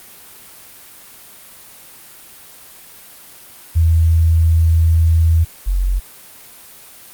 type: tone pair in turn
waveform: sine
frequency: 81.9 / 45.74 Hz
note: E2 / F#1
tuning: -11 / -19 cents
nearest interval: minor seventh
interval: 1008 cents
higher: first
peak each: -9 / -13 dBFS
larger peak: first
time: 3.75-5.45 / 5.66-6 s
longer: first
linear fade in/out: 20 ms
effects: white hiss -40 dBFS RMS until 7.13 s + Opus 32 kbps